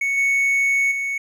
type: tone with level steps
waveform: triangle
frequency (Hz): 2217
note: C#7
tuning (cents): 0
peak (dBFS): -17 / -14 / -20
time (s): 0.01-1.18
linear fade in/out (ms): 5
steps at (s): 0.17 / 0.91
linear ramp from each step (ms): 10
effects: none